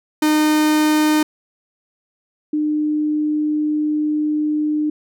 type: tone pair in turn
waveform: 45% pulse / sine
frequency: 305.9 / 302.4 Hz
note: D#4 / D#4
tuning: -29 / -49 cents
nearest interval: unison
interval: 20 cents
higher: first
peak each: -13 / -16 dBFS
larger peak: first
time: 0.22-1.23 / 2.53-4.9 s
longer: second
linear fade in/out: 5 ms
effects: none